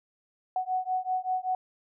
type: beating tone pair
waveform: sine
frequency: 740 / 745.2 Hz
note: F#5 / F#5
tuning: 0 / +12 cents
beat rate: 5.2 Hz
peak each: -30 dBFS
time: 0.56-1.55 s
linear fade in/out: 2 ms
effects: none